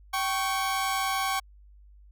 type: tone pair together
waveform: sawtooth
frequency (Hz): 775.9 / 1108.7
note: G5 / C#6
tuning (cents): -18 / 0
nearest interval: tritone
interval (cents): 618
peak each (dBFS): -25 / -25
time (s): 0.13-1.4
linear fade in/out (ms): 10
effects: added 50 Hz sine -50 dBFS peak until 2.11 s